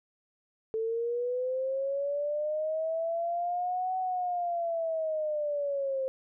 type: linear two-way sweep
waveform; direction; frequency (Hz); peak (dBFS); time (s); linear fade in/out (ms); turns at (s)
sine; up then down; 440 to 750 to 524; -28; 0.74-6.08; 0; 3.97
effects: none